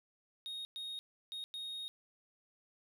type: tone bursts at uneven times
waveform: triangle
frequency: 3729 Hz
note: A#7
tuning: in tune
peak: -39 dBFS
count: 4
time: 0.46-0.65 / 0.76-0.99 / 1.32-1.44 / 1.54-1.88 s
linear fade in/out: 0 ms
effects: none